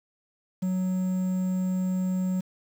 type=tone with quantisation; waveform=triangle; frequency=185 Hz; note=F#3; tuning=in tune; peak=-22 dBFS; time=0.62-2.41 s; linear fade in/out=10 ms; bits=8; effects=none